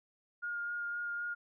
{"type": "tone with vibrato", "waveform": "sine", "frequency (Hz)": 1419, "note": "F6", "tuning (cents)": 27, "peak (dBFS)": -35, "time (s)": [0.42, 1.35], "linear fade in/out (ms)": 20, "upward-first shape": "sine", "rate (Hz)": 3.9, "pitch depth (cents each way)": 11, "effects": []}